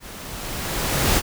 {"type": "noise with level ramp", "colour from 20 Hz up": "pink", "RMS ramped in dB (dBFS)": [-39, -17], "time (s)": [0, 1.22], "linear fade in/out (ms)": 50, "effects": []}